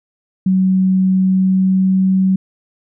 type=tone with pitch glide; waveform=sine; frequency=187.9 to 189.21 Hz; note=F#3 to F#3; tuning=+27 to +39 cents; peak=-10 dBFS; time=0.46-2.36 s; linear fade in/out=5 ms; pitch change=+12 cents; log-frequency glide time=1.11-2.12 s; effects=none